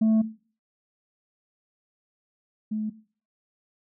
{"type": "tone pair in turn", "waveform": "sine", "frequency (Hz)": [220, 215], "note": ["A3", "A3"], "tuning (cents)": [0, -40], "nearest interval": "unison", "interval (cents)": 40, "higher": "first", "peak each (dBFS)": [-15, -25], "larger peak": "first", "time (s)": [[0.01, 0.22], [2.71, 2.9]], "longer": "first", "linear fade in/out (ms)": 10, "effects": ["noise-tail reverb RT60 0.4 s tail -17 dB re dry", "tanh soft clip ceiling -17 dBFS"]}